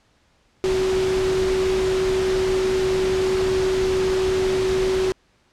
sine tone in noise, 376.7 Hz, F#4, 31 cents sharp, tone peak -18 dBFS, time 0.64-5.12 s, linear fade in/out 0 ms, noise pink, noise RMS -28 dBFS, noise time 0.64-5.12 s, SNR +7 dB, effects pink hiss -61 dBFS RMS until 5.52 s + low-pass 6000 Hz 12 dB/octave

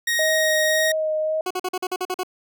sawtooth tone, 1874 Hz, A#6, 9 cents sharp, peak -16 dBFS, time 0.07-0.92 s, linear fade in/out 5 ms
sine tone with vibrato, 626 Hz, D#5, 10 cents sharp, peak -20 dBFS, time 0.19-1.41 s, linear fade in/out 2 ms, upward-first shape sine, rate 1.8 Hz, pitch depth 16 cents each way
20% pulse tone bursts, 367.4 Hz, F#4, 12 cents flat, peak -18 dBFS, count 9, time 1.46-2.234 s, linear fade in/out 5 ms, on 46 ms, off 45 ms
effects none

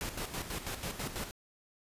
pink noise with tremolo, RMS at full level -37 dBFS, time 0.01-1.31 s, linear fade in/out 0 ms, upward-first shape square, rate 6.1 Hz, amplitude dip 60%, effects resampled to 32000 Hz

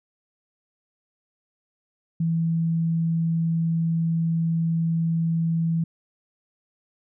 sine tone, 164.81 Hz, E3, in tune, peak -20 dBFS, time 2.2-5.84 s, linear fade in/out 5 ms, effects none

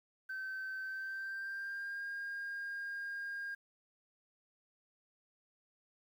sine tone with pitch glide, 1541 to 1614.8 Hz, G6 to G#6, -30 to -49 cents, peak -37 dBFS, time 0.29-3.55 s, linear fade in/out 10 ms, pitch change +81 cents, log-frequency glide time 0.81-2.04 s, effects tanh soft clip ceiling -37 dBFS + 11-bit

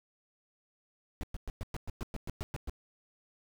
brown noise bursts, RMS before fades -36 dBFS, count 12, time 1.21-2.696 s, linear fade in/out 0 ms, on 23 ms, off 110 ms, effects none

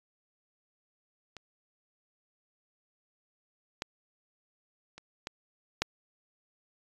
clicks, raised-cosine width 0.2 ms, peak -27 / -16 / -29 / -19 / -9 dBFS, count 5, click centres 1.367 / 3.821 / 4.98 / 5.271 / 5.82 s, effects resampled to 24000 Hz

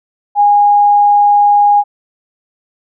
sine tone, 821 Hz, G#5, 20 cents flat, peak -5 dBFS, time 0.35-1.84 s, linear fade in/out 50 ms, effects none

